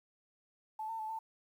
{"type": "tone with pitch steps", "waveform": "sine", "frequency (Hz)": [870, 901, 870, 891], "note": ["A5", "A5", "A5", "A5"], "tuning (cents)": [-20, 41, -20, 22], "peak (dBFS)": -37, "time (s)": [0.79, 1.19], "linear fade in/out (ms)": 5, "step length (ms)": 100, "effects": ["11-bit"]}